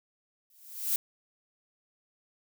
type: noise with exponential growth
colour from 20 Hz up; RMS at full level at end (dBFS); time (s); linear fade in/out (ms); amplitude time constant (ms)
violet; -25; 0.5-0.96; 2; 100
effects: none